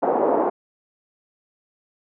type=band-pass noise; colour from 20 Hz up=pink; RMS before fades=-20 dBFS; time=0.02-0.5 s; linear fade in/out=10 ms; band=330 to 870 Hz; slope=24 dB/octave; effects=none